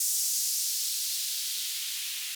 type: noise with band-pass filter sweep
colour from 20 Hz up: violet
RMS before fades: -31 dBFS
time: 0-2.35 s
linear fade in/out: 5 ms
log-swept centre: 6600 to 2700 Hz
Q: 1.6
effects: none